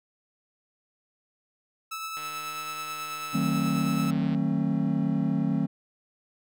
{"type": "tone with tremolo", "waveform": "sawtooth", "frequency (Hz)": 1309, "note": "E6", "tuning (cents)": -13, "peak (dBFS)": -28, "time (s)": [1.91, 4.11], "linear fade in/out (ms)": 10, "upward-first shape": "triangle", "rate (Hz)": 9.2, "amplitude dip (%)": 35}
{"type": "click train", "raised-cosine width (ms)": 0.3, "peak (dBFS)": -28, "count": 332, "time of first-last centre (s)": [2.17, 4.348], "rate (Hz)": 152}
{"type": "chord", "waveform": "triangle", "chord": "D# diminished seventh", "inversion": "none", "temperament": "just", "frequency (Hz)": [155.56, 186.68, 224, 268.8], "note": ["D#3", "F#3", "A3", "C4"], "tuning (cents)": [0, 16, 31, 47], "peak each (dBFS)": -27, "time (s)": [3.33, 5.67], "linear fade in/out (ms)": 20}
{"effects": []}